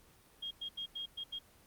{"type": "tone bursts at uneven times", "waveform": "sine", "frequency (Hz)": 3250, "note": "G#7", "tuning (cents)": -38, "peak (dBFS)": -38, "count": 6, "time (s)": [[0.42, 0.51], [0.61, 0.69], [0.77, 0.86], [0.95, 1.06], [1.17, 1.24], [1.32, 1.39]], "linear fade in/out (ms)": 10, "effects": ["pink hiss -63 dBFS RMS until 1.66 s", "Opus 24 kbps"]}